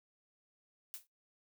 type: noise with exponential decay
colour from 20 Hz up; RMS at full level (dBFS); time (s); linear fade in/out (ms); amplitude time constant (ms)
blue; -41; 0.94-1.07; 0; 27
effects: noise-tail reverb RT60 0.2 s tail -25 dB re dry